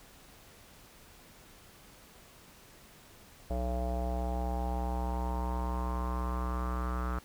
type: tone with low-pass filter sweep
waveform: square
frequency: 61.74 Hz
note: B1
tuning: in tune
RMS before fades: -33 dBFS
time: 3.5-7.19 s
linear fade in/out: 5 ms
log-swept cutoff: 650 to 1300 Hz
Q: 5.7
effects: pink hiss -56 dBFS RMS until 7.24 s